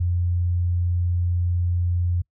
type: tone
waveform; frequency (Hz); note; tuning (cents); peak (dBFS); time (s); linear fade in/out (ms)
sine; 87.8; F2; +10; -19; 0-2.22; 10
effects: noise-tail reverb RT60 0.1 s tail -25 dB re dry